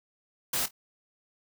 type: noise with echo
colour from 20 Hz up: white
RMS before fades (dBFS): -29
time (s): 0.53-0.66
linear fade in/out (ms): 5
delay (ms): 25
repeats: 2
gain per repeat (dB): -14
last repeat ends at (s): 0.71
effects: none